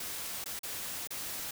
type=noise with dropouts; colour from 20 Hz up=white; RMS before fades=-39 dBFS; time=0-1.51 s; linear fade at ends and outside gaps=5 ms; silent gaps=0.442-0.458 / 0.592-0.632 / 1.074-1.105 s; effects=none